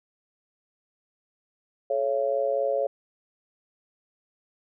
sine tone with amplitude modulation, 554.4 Hz, C#5, in tune, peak -18 dBFS, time 1.9-2.87 s, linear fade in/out 5 ms, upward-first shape sine, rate 124 Hz, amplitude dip 100%, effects none

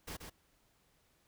pink noise with echo, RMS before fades -44 dBFS, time 0.07-0.17 s, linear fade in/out 10 ms, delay 130 ms, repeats 1, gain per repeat -5 dB, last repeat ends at 0.3 s, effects pink hiss -72 dBFS RMS until 1.27 s

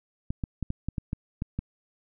clicks, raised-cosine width 5 ms, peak -17 dBFS, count 9, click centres 0.305 / 0.438 / 0.627 / 0.704 / 0.886 / 0.982 / 1.131 / 1.421 / 1.59 s, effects none

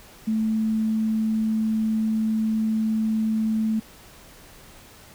sine tone, 219.6 Hz, A3, 3 cents flat, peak -20 dBFS, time 0.27-3.8 s, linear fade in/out 10 ms, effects pink hiss -48 dBFS RMS until 5.14 s

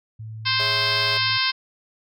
sine tone, 110 Hz, A2, in tune, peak -32 dBFS, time 0.19-1.38 s, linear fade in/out 10 ms
harmonic tone, 523.3 Hz, C5, in tune, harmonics 2 / 3 / 4 / 5 / 6 / 7 / 8 / 9 / 10, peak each -28 / -28 / -28 / -28 / -28 / -28 / -28 / -28 / -28 dBFS, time 0.45-1.52 s, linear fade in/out 20 ms
40% pulse chord, C# minor, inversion second, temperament equal with one note detuned, 415.3 / 554.4 / 653.9 Hz, G#4 / C#5 / E5, 0 / 0 / -14 cents, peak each -35 dBFS, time 0.59-1.18 s, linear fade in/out 10 ms
clicks, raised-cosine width 2 ms, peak -34 dBFS, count 2, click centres 0.612 / 1.297 s
effects none

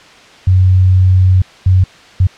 sine tone bursts at uneven times, 92.8 Hz, F#2, 6 cents sharp, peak -5 dBFS, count 3, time 0.47-1.42 / 1.66-1.84 / 2.2-2.27 s, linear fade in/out 5 ms, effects white hiss -39 dBFS RMS until 2.37 s + low-pass 4000 Hz 12 dB/octave

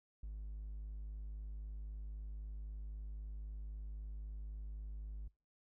triangle tone, 51.91 Hz, G#1, in tune, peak -40 dBFS, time 0.23-5.28 s, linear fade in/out 5 ms, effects noise-tail reverb RT60 0.3 s tail -26 dB re dry + tanh soft clip ceiling -37 dBFS

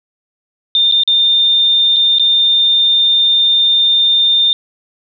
sine tone with dropouts, 3615 Hz, A7, 46 cents sharp, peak -8 dBFS, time 0.75-4.53 s, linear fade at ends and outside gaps 1 ms, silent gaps 0.914-0.922 / 1.035-1.076 / 1.962-1.966 / 2.185-2.196 s, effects none

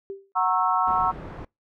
sine tone with exponential decay, 392 Hz, G4, in tune, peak -28 dBFS, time 0.1-0.32 s, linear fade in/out 0 ms, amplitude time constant 46 ms
sine chord, F# dominant seventh, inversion none, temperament equal with one note detuned, 740 / 932.3 / 1092.8 / 1318.5 Hz, F#5 / A#5 / C#6 / E6, 0 / 0 / -25 / 0 cents, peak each -25 dBFS, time 0.35-1.12 s, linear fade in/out 20 ms
pink low-pass noise, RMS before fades -38 dBFS, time 0.87-1.45 s, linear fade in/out 5 ms, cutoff 1200 Hz, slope 12 dB/octave
effects noise-tail reverb RT60 0.2 s tail -25 dB re dry

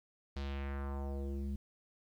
square tone with low-pass filter sweep, 69.3 Hz, C#2, in tune, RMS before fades -39 dBFS, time 0.36-1.56 s, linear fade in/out 5 ms, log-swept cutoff 4700 to 200 Hz, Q 2, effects 11-bit

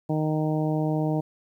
harmonic tone, 154.8 Hz, D#3, 9 cents flat, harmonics 1 / 2 / 3 / 4 / 5 / 6, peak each -25 / -27 / -33 / -32 / -35 / -40 dBFS, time 0.09-1.21 s, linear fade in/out 10 ms, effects 10-bit

